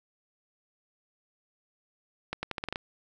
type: accelerating click train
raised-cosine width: 0.3 ms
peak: -16 dBFS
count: 8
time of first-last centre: 2.33-2.759 s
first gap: 100 ms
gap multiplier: 0.83
effects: none